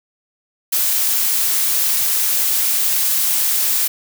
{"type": "noise", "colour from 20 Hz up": "blue", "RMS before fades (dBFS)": -17, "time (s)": [0.72, 3.88], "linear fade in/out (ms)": 10, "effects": []}